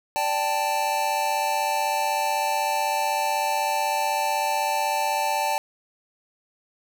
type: chord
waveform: square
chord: D suspended fourth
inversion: none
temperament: equal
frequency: 587.3 / 784 / 880 Hz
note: D5 / G5 / A5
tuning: 0 / 0 / 0 cents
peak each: -31 / -28 / -25 dBFS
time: 0.16-5.58 s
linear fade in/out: 0 ms
effects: none